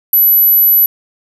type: tone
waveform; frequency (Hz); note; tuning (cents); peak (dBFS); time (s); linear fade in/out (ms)
sine; 11920; F#9; +12; -4; 0.13-0.86; 2
effects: tanh soft clip ceiling -3 dBFS + 7-bit